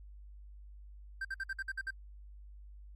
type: tone bursts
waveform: triangle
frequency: 1568 Hz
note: G6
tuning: in tune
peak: -33 dBFS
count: 8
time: 1.21-1.907 s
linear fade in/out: 5 ms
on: 39 ms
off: 55 ms
effects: added 50 Hz sine -49 dBFS peak until 2.95 s + AAC 48 kbps